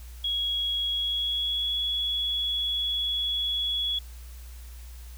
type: tone with pitch glide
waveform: sine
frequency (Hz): 3322 to 3370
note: G#7 to G#7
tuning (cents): 0 to +25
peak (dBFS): -25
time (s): 0.24-3.99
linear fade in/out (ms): 5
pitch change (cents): +25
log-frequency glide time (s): 0.9-1.75
effects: added 60 Hz sine -40 dBFS peak until 5.17 s + white hiss -53 dBFS RMS until 5.17 s